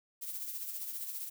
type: noise with tremolo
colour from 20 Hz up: violet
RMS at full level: -38 dBFS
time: 0.21-1.3 s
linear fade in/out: 20 ms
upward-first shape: triangle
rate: 15 Hz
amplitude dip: 55%
effects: none